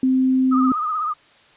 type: tone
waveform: sine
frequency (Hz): 260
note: C4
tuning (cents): -11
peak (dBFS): -14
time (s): 0.03-0.72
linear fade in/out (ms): 2
type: tone with vibrato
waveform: sine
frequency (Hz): 1244.5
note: D#6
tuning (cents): 0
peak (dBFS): -20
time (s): 0.51-1.14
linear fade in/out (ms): 20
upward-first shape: triangle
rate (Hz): 16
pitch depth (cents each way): 79
effects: white hiss -52 dBFS RMS until 1.56 s + resampled to 8000 Hz